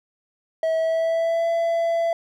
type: tone with pitch glide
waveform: triangle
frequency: 646 to 670.3 Hz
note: E5 to E5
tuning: -35 to +29 cents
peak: -17 dBFS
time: 0.63-2.13 s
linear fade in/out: 2 ms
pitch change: +64 cents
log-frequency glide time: 0.76-1.48 s
effects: none